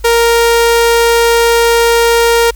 sawtooth tone, 466.2 Hz, A#4, in tune, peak -3 dBFS, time 0.04-2.51 s, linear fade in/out 10 ms, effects added 50 Hz sine -26 dBFS peak until 2.55 s + white hiss -45 dBFS RMS until 2.55 s

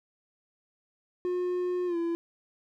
triangle tone with pitch glide, 359.4 to 337.3 Hz, F4 to E4, +50 to +40 cents, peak -25 dBFS, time 1.25-2.15 s, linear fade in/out 0 ms, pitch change -110 cents, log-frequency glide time 1.86-1.97 s, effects none

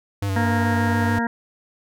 square tone with vibrato, 98 Hz, G2, in tune, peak -22 dBFS, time 0.22-1.19 s, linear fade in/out 5 ms, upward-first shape square, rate 6.9 Hz, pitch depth 32 cents each way
harmonic tone, 233.1 Hz, A#3, in tune, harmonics 1 / 2 / 3 / 4 / 6 / 7 / 8, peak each -22 / -32 / -31 / -27 / -33 / -29 / -32 dBFS, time 0.36-1.27 s, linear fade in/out 2 ms
effects none

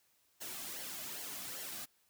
white noise with flanger, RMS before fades -44 dBFS, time 0.4-1.86 s, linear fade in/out 20 ms, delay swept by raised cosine 0.8 to 2.2 ms, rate 2.5 Hz, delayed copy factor -0.6, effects white hiss -73 dBFS RMS until 2.09 s

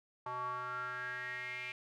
square tone with band-pass filter sweep, 125.1 Hz, B2, 23 cents sharp, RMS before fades -41 dBFS, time 0.26-1.72 s, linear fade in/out 2 ms, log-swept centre 1000 to 2400 Hz, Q 7.5, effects none

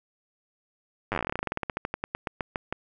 slowing click train, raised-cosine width 0.5 ms, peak -13 dBFS, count 30, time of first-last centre 1.12-2.726 s, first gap 9 ms, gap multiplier 1.11, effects none

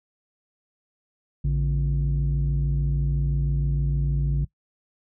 sine tone pair together, 56.64 / 142.9 Hz, A#1 / D3, -49 / -47 cents, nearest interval octave + major third, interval 1602 cents, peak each -21 dBFS, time 1.44-4.45 s, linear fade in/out 10 ms, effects noise-tail reverb RT60 0.1 s tail -21 dB re dry + tanh soft clip ceiling -17 dBFS

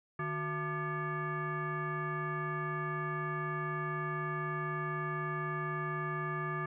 sine tone with frequency modulation, 672 Hz, E5, 33 cents sharp, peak -33 dBFS, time 0.19-6.66 s, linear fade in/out 5 ms, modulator 520 Hz, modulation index 2.1, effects none

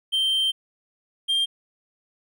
triangle tone pair in turn, 3136 / 3191 Hz, G7 / G7, 0 / +30 cents, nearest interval unison, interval 30 cents, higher second, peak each -18 dBFS, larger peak neither, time 0.12-0.52 / 1.28-1.46 s, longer first, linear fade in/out 20 ms, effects none

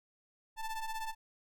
square ring-modulated tone, 440 Hz, A4, in tune, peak -34 dBFS, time 0.56-1.15 s, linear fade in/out 50 ms, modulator 448 Hz, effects none

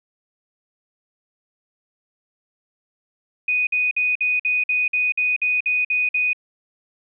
sine tone bursts, 2486 Hz, D#7, 2 cents flat, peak -17 dBFS, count 12, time 3.48-6.332 s, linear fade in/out 5 ms, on 190 ms, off 52 ms, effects none

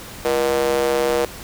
square tone with high-pass filter, 68.3 Hz, C#2, 25 cents flat, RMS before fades -19 dBFS, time 0.25-1.25 s, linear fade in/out 0 ms, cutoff 480 Hz, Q 3.5, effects pink hiss -36 dBFS RMS until 1.43 s

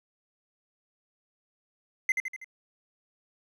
triangle tone with echo, 2066 Hz, C7, 22 cents flat, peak -19 dBFS, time 2.09-2.12 s, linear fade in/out 2 ms, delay 81 ms, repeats 4, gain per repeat -5 dB, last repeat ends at 2.444 s, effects none

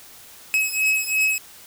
45% pulse beating tone pair, 2562 / 2564.9 Hz, E7 / E7, -50 / -48 cents, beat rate 2.9 Hz, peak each -22 dBFS, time 0.54-1.38 s, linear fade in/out 0 ms, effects white hiss -45 dBFS RMS until 1.66 s

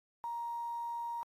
sine tone with quantisation, 939 Hz, A#5, 12 cents sharp, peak -36 dBFS, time 0.24-1.23 s, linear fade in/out 0 ms, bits 10, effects AAC 48 kbps

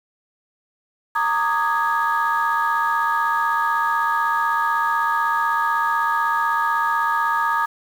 sine tone cluster, 924 / 1166 / 1242 / 1662 Hz, A#5 / D6 / D#6 / G#6, -16 / -13 / -3 / +1 cents, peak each -21 / -26 / -21 / -23 dBFS, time 1.15-7.66 s, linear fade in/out 10 ms, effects tanh soft clip ceiling -10 dBFS + 7-bit

